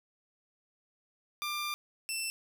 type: tone pair in turn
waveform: 15% pulse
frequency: 1191 / 2674 Hz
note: D6 / E7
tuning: +24 / +24 cents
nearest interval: octave + major second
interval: 1400 cents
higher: second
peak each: -27 / -26 dBFS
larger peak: second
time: 1.42-1.74 / 2.09-2.3 s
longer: first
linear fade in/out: 0 ms
effects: none